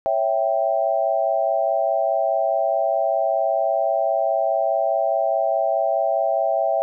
sine chord, C# diminished, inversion none, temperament equal, 554.4 / 659.3 / 784 Hz, C#5 / E5 / G5, 0 / 0 / 0 cents, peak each -24 / -20 / -23 dBFS, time 0.06-6.82 s, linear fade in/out 0 ms, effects none

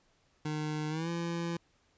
25% pulse tone with pitch glide, 152.8 to 169.54 Hz, D#3 to E3, -31 to +49 cents, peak -29 dBFS, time 0.45-1.57 s, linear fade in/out 5 ms, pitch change +180 cents, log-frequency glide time 0.89-1.09 s, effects pink hiss -70 dBFS RMS until 1.97 s + resampled to 16000 Hz

